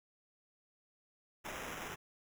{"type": "noise with sample-and-hold", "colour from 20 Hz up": "blue", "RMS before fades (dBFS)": -44, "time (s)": [1.44, 1.96], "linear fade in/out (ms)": 20, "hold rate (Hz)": 4410, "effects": []}